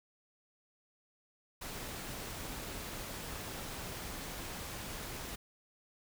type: noise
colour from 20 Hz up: pink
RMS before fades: -43 dBFS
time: 1.61-5.36 s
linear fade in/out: 10 ms
effects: none